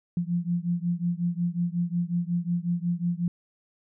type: beating tone pair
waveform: sine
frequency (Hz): 171.3 / 176.8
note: F3 / F3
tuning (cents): -33 / +22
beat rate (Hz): 5.5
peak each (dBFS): -27 / -28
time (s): 0.17-3.28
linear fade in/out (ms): 2
effects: none

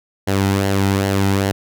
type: tone with flanger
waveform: sawtooth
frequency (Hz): 98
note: G2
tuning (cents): 0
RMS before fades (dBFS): -17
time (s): 0.27-1.52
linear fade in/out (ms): 10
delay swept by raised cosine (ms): 0.81 to 1.81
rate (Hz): 2.5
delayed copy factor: -0.5
effects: none

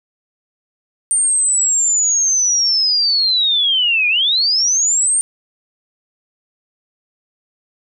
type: linear two-way sweep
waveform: sine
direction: down then up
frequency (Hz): 8870 to 2404 to 8870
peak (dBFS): -12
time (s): 1.11-5.21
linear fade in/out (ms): 0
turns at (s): 4.08
effects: none

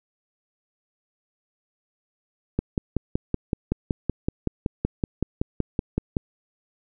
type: click train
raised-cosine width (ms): 3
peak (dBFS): -9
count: 20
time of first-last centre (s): 2.59-6.168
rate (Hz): 5.31
effects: none

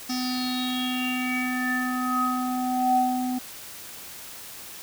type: tone with low-pass filter sweep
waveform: square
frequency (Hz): 252.7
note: B3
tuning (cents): +40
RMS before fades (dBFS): -26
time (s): 0.09-3.39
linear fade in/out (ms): 10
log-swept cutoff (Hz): 5500 to 560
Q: 8.8
effects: white hiss -41 dBFS RMS until 4.82 s

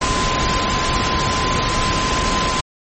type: tone in noise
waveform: sine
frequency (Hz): 1028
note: C6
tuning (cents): -31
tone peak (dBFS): -21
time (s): 0.01-2.61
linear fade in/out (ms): 10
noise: pink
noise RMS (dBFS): -19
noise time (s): 0.01-2.61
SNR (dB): -5
effects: low-pass 10000 Hz 12 dB/octave + MP3 32 kbps

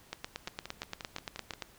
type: two click trains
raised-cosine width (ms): 0.2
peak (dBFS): -19 / -23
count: 14 / 7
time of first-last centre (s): 0.13-1.623 / 0.48-1.536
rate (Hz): 8.71 / 5.68
effects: pink hiss -59 dBFS RMS until 1.78 s

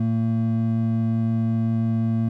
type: tone pair together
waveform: triangle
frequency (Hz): 113.7 / 226.4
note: A#2 / A3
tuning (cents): -43 / +50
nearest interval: octave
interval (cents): 1193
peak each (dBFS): -20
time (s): 0-2.29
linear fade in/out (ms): 5
effects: none

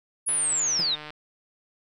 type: linear sweep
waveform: sine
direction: down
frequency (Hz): 10548 to 3536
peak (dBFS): -22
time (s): 0.26-0.96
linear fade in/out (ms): 20
type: click train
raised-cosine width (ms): 0.3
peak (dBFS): -23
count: 124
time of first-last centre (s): 0.29-1.105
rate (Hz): 151
type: tone with exponential decay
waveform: sawtooth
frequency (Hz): 170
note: F3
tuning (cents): -46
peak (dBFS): -26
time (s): 0.79-0.87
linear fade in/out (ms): 5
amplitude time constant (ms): 17
effects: none

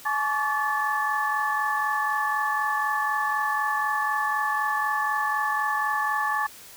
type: tone cluster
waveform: sine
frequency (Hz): 851 / 1112 / 1156 / 1740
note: G#5 / C#6 / D6 / A6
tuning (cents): +42 / +5 / -28 / -20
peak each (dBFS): -28 / -31 / -28 / -27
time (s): 0.05-6.47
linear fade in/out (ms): 10
effects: white hiss -46 dBFS RMS until 6.76 s

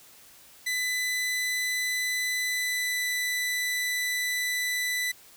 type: tone with pitch glide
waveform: sawtooth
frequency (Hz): 2000 to 1988.5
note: B6 to B6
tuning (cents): +21 to +11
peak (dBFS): -23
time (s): 0.66-5.12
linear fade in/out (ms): 10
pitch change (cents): -10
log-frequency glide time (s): 2.43-3.07
effects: white hiss -53 dBFS RMS until 5.36 s

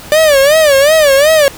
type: tone with vibrato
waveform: 45% pulse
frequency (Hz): 588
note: D5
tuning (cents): +2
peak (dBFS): -5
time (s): 0.12-1.48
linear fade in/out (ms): 0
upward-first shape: sine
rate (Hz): 2.7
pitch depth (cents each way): 150
effects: pink hiss -31 dBFS RMS until 1.57 s

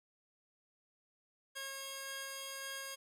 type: tone pair together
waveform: 10% pulse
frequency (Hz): 543 / 1627.2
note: C#5 / G#6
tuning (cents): -36 / -36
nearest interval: octave + perfect fifth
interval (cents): 1900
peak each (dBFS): -38 / -36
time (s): 1.55-2.96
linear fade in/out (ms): 20
effects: none

